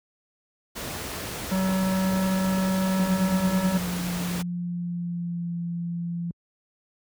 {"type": "noise", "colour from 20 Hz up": "pink", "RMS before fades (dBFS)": -33, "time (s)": [0.75, 4.43], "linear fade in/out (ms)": 20}
{"type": "harmonic tone", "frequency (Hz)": 188.9, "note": "F#3", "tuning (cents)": 36, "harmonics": [1, 3, 5, 7, 9], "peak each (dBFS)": [-22, -32, -36, -39, -41], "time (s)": [1.51, 3.78], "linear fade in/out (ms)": 10}
{"type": "tone with pitch glide", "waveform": "sine", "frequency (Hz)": [179.9, 171.28], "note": ["F#3", "F3"], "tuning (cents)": [-48, -33], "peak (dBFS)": -27, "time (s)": [2.98, 6.31], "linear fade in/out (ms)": 2, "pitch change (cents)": -85, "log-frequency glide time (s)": [3.39, 5.57]}
{"effects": ["high-pass 60 Hz 12 dB/octave"]}